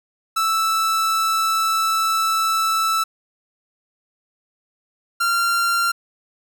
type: tone pair in turn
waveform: 45% pulse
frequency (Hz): 1318.5 / 1380.4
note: E6 / F6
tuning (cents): 0 / -21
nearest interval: minor second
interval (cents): 79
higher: second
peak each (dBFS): -17 / -17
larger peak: neither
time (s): 0.36-3.04 / 5.2-5.92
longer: first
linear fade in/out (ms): 10
effects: none